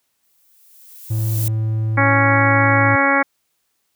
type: noise with exponential growth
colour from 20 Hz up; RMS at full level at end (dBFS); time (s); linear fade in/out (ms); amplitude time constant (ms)
violet; -24; 0.23-1.48; 1; 270
type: tone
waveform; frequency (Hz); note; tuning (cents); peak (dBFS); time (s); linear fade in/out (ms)
triangle; 110; A2; 0; -15; 1.1-2.96; 10
type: harmonic tone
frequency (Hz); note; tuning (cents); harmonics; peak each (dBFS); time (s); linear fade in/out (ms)
277.2; C#4; 0; 1 / 2 / 3 / 4 / 5 / 6 / 7 / 8; -21 / -21 / -21 / -21 / -21 / -21 / -21 / -21; 1.97-3.23; 10
effects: white hiss -69 dBFS RMS until 3.95 s